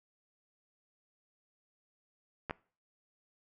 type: clicks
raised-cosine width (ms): 0.5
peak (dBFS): -21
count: 2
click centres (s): 2.497 / 2.509
effects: noise-tail reverb RT60 0.4 s tail -22 dB re dry